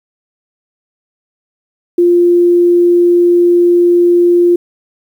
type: tone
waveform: sine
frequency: 349.2 Hz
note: F4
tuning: in tune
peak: -5 dBFS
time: 1.98-4.56 s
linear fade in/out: 5 ms
effects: 7-bit